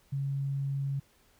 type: tone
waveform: sine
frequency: 138.3 Hz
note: C#3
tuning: 4 cents flat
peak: -29 dBFS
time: 0.12-1 s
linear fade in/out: 10 ms
effects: pink hiss -65 dBFS RMS until 1.39 s